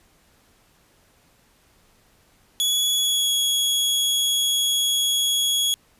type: tone with pitch glide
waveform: sawtooth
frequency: 3382 to 3341 Hz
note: G#7 to G#7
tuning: +31 to +10 cents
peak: -16 dBFS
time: 2.6-5.74 s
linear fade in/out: 0 ms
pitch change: -21 cents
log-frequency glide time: 2.95-3.32 s
effects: pink hiss -59 dBFS RMS until 5.99 s + resampled to 32000 Hz